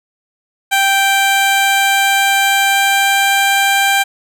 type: tone with pitch glide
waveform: 15% pulse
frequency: 784 to 789.5 Hz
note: G5 to G5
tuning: 0 to +12 cents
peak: -4 dBFS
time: 0.71-4.04 s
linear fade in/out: 20 ms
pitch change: +12 cents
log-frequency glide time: 0.95-3.43 s
effects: none